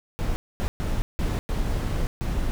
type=noise bursts at uneven times; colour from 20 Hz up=brown; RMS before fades=-25 dBFS; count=6; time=0.19-0.36 / 0.6-0.68 / 0.8-1.02 / 1.19-1.39 / 1.49-2.07 / 2.21-2.51 s; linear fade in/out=0 ms; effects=none